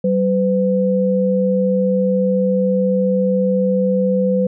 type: tone pair together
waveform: sine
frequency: 190.8 / 505 Hz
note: G3 / B4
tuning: -47 / +39 cents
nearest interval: octave + perfect fourth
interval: 1686 cents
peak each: -16 dBFS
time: 0.04-4.47 s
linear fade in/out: 5 ms
effects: none